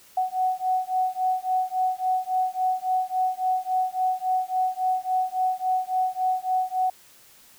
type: beating tone pair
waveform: sine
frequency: 742 / 745.6 Hz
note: F#5 / F#5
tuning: +5 / +13 cents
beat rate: 3.6 Hz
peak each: -25 dBFS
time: 0.17-6.9 s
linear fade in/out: 5 ms
effects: white hiss -53 dBFS RMS until 7.58 s